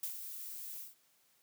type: noise with ADSR envelope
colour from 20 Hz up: violet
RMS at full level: -38 dBFS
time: 0.03-0.95 s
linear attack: 3 ms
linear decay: 96 ms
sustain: -7 dB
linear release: 160 ms
effects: white hiss -71 dBFS RMS until 1.42 s + high-pass 100 Hz 12 dB/octave